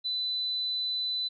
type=tone; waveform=sine; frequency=4000 Hz; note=B7; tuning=21 cents sharp; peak=-28 dBFS; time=0.04-1.29 s; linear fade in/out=20 ms; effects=none